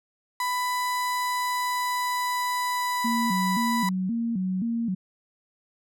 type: tone with pitch glide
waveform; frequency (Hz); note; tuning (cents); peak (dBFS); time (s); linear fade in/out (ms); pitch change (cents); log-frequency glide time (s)
35% pulse; 994 to 988.3; B5 to B5; +11 to +1; -23; 0.4-3.89; 2; -10; 0.99-3.31
type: tone with vibrato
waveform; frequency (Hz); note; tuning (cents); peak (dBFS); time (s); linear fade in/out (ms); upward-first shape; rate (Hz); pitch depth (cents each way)
sine; 207.7; G#3; 0; -24; 3.04-4.95; 10; square; 1.9; 190
effects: none